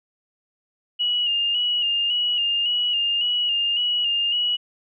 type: tone with vibrato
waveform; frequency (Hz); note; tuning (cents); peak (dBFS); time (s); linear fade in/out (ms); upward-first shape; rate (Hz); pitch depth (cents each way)
sine; 2869; F7; +46; -19; 0.99-4.57; 20; square; 1.8; 33
effects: none